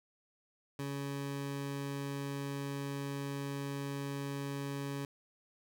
20% pulse tone, 140 Hz, C#3, 18 cents sharp, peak -32 dBFS, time 0.79-5.05 s, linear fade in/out 2 ms, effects none

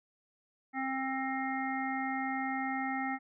harmonic tone, 265.3 Hz, C4, 24 cents sharp, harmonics 1 / 3 / 5 / 7 / 8, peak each -36 / -36 / -42 / -40 / -41 dBFS, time 0.73-3.19 s, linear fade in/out 50 ms, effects none

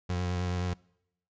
30% pulse tone with vibrato, 89.5 Hz, F2, 43 cents sharp, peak -26 dBFS, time 0.09-0.74 s, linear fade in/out 10 ms, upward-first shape triangle, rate 9.4 Hz, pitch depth 28 cents each way, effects noise-tail reverb RT60 0.8 s tail -25 dB re dry + resampled to 16000 Hz

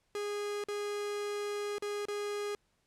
45% pulse tone with dropouts, 411.9 Hz, G#4, 14 cents flat, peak -34 dBFS, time 0.15-2.55 s, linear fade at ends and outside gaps 1 ms, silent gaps 0.639-0.685 / 1.783-1.823 / 2.054-2.084 s, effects pink hiss -75 dBFS RMS until 2.86 s + low-pass 10000 Hz 12 dB/octave

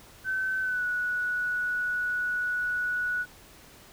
sine tone with pitch glide, 1530 to 1470.2 Hz, G6 to F#6, -42 to -11 cents, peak -26 dBFS, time 0.24-3.26 s, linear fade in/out 50 ms, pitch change -69 cents, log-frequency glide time 0.61-0.84 s, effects pink hiss -52 dBFS RMS until 3.92 s

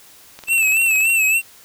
click train, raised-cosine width 0.2 ms, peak -19 dBFS, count 16, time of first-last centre 0.39-1.101 s, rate 21.1 Hz
square tone with vibrato, 2637 Hz, E7, in tune, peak -14 dBFS, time 0.47-1.42 s, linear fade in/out 50 ms, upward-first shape sine, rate 3.5 Hz, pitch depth 65 cents each way
effects white hiss -46 dBFS RMS until 1.64 s

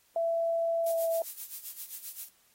sine tone with pitch glide, 667 to 660.5 Hz, E5 to E5, +20 to +3 cents, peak -26 dBFS, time 0.16-1.22 s, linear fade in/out 2 ms, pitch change -17 cents, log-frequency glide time 0.86-0.95 s
violet noise with tremolo, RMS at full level -37 dBFS, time 0.86-2.29 s, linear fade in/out 5 ms, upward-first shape sine, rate 7.6 Hz, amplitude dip 75%
effects white hiss -66 dBFS RMS until 2.54 s + AAC 48 kbps

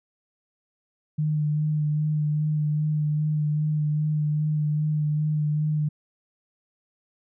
sine tone with vibrato, 151.5 Hz, D#3, 46 cents flat, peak -21 dBFS, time 1.18-5.89 s, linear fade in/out 10 ms, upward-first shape sine, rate 2.5 Hz, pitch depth 19 cents each way, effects none

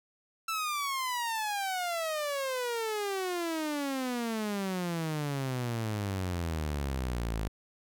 sawtooth exponential sweep, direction down, 1337 to 51.91 Hz, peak -27 dBFS, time 0.48-7.48 s, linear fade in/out 5 ms, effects none

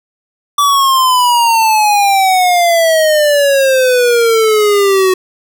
square exponential sweep, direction down, 1160 to 370 Hz, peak -8 dBFS, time 0.58-5.14 s, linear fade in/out 5 ms, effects none

